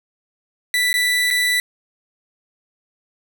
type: tone with dropouts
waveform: 30% pulse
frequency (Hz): 1975.5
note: B6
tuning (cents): 0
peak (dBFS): -13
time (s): 0.74-1.6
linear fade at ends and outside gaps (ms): 1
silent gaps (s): 0.93-0.94 / 1.304-1.309
effects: none